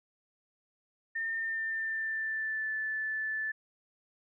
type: tone with pitch glide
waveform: sine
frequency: 1812 to 1749.3 Hz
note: A#6 to A6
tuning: -50 to -11 cents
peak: -31 dBFS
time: 1.15-3.52 s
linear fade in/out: 10 ms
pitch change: -61 cents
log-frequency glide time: 1.36-2.73 s
effects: none